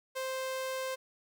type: tone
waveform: sawtooth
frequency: 523.3 Hz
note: C5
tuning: in tune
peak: -30 dBFS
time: 0.15-0.96 s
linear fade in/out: 20 ms
effects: none